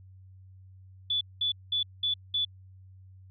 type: tone bursts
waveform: sine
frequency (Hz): 3458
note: A7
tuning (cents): -31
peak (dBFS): -25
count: 5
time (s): 1.1-2.45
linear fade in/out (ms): 5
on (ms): 110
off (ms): 200
effects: added 94 Hz sine -49 dBFS peak until 3.3 s